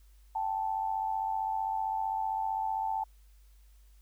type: tone pair together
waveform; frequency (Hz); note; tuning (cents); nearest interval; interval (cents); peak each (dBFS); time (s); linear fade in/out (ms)
sine; 780 / 875.5; G5 / A5; -9 / -9; major second; 200; -34 / -31; 0.35-3.04; 5
effects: added 50 Hz sine -55 dBFS peak until 4.01 s + white hiss -70 dBFS RMS until 4.01 s